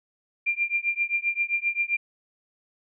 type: tone with tremolo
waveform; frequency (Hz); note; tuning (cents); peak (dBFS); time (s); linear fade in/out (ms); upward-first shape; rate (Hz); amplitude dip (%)
sine; 2385; D7; +26; -19; 0.46-1.97; 10; triangle; 7.6; 100
effects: none